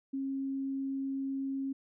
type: tone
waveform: sine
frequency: 270.8 Hz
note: C#4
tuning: 40 cents flat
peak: -32 dBFS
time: 0.13-1.73 s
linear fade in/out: 10 ms
effects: none